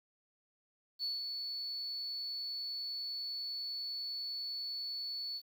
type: tone with ADSR envelope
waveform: sine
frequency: 4435 Hz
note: C#8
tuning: in tune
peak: -32 dBFS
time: 0.99-5.42 s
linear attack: 45 ms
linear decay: 170 ms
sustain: -5 dB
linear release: 59 ms
effects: tanh soft clip ceiling -30 dBFS + 10-bit